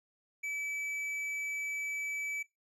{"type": "tone with tanh clipping", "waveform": "sine", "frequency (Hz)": 2300, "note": "D7", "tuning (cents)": -37, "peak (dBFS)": -36, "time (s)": [0.43, 2.43], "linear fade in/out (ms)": 10, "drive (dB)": 8, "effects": ["noise-tail reverb RT60 0.2 s tail -19 dB re dry"]}